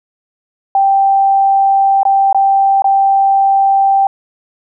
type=tone with dropouts; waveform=sine; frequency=784 Hz; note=G5; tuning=in tune; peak=-7 dBFS; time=0.75-4.07 s; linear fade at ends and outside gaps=2 ms; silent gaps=2.032-2.052 / 2.328-2.346 / 2.821-2.843 s; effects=none